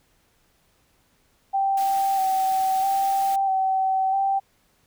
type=tone with vibrato; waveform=sine; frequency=773 Hz; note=G5; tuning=24 cents flat; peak=-19 dBFS; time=1.53-4.4 s; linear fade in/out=20 ms; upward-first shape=square; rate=0.77 Hz; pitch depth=20 cents each way
type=noise; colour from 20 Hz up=white; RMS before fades=-38 dBFS; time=1.77-3.36 s; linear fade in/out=5 ms
effects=pink hiss -64 dBFS RMS until 4.86 s